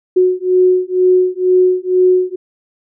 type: beating tone pair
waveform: sine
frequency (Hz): 365.9 / 368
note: F#4 / F#4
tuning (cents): -19 / -9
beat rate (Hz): 2.1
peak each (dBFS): -12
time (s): 0.16-2.36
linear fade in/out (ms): 10
effects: none